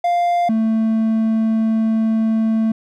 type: tone pair in turn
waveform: triangle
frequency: 698.5 / 222.1 Hz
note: F5 / A3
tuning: 0 / +16 cents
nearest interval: octave + minor sixth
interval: 1984 cents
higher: first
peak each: -12 dBFS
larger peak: neither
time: 0.04-0.49 / 0.49-2.72 s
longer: second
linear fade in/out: 5 ms
effects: none